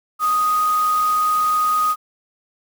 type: tone in noise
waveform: sine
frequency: 1244.5 Hz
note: D#6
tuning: in tune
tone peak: -15 dBFS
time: 0.19-1.96 s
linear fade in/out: 50 ms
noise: white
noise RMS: -33 dBFS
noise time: 0.19-1.96 s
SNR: +15 dB
effects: none